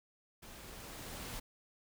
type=noise with level ramp; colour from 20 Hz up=pink; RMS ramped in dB=-53 to -43 dBFS; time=0.42-1.4 s; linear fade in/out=10 ms; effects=none